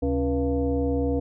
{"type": "tone with frequency modulation", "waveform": "sine", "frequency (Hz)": 277.2, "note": "C#4", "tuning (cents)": 0, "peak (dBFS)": -21, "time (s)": [0.02, 1.2], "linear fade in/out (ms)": 10, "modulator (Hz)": 205, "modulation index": 1.3, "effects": []}